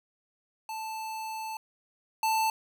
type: tone pair in turn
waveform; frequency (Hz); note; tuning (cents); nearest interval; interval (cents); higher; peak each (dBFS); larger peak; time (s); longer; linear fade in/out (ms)
square; 880 / 883.2; A5 / A5; 0 / +6; unison; 6; second; -35 / -25; second; 0.69-1.57 / 2.23-2.5; first; 2
effects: none